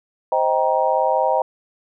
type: chord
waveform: sine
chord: C minor seventh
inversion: none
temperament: just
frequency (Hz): 523.3 / 627.9 / 784.9 / 941.9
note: C5 / Eb5 / G5 / Bb5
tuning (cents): 0 / +16 / +2 / +18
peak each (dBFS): -21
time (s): 0.32-1.42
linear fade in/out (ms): 2
effects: none